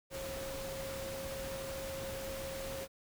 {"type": "tone in noise", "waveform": "sine", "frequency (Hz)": 540, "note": "C#5", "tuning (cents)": -45, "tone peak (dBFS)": -41, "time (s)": [0.1, 2.88], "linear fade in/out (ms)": 50, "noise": "pink", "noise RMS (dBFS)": -44, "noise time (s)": [0.1, 2.88], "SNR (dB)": 0, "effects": []}